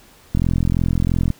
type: click train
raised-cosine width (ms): 5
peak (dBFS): -6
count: 42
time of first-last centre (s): 0.35-1.303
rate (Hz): 43
effects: pink hiss -49 dBFS RMS until 1.39 s